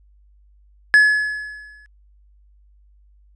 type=tone with exponential decay; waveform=triangle; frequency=1703 Hz; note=G#6; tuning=43 cents sharp; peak=-5 dBFS; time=0.94-1.86 s; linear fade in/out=0 ms; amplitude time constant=200 ms; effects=added 50 Hz sine -50 dBFS peak until 3.35 s + resampled to 22050 Hz